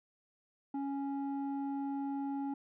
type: tone with low-pass filter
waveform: square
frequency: 277.2 Hz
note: C#4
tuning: in tune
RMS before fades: -37 dBFS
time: 0.74-2.54 s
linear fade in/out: 5 ms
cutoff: 660 Hz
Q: 4.2
effects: none